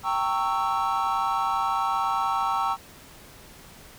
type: chord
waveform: triangle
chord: G diminished seventh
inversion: none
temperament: equal with one note detuned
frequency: 784 / 915.8 / 1108.7 / 1318.5 Hz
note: G5 / Bb5 / Db6 / Fb6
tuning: 0 / -31 / 0 / 0 cents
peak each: -26 dBFS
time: 0.03-2.77 s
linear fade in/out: 50 ms
effects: tanh soft clip ceiling -13 dBFS + pink hiss -48 dBFS RMS until 3.98 s